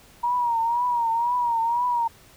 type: tone with vibrato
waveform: sine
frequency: 946 Hz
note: A#5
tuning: 25 cents sharp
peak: -20 dBFS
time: 0.23-2.08 s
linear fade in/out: 10 ms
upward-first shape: triangle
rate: 2 Hz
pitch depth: 85 cents each way
effects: pink hiss -52 dBFS RMS until 2.36 s